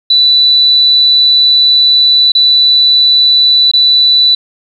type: tone with dropouts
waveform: sine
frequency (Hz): 3972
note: B7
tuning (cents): +9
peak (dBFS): -4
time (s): 0.1-4.35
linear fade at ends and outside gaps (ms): 5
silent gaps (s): 2.32-2.35 / 3.715-3.735
effects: 7-bit